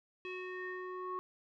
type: tone with low-pass filter sweep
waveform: square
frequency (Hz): 367.6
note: F#4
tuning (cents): -11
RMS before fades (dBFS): -42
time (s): 0.25-1.19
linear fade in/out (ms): 0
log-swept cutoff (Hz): 2800 to 1100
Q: 5.6
effects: none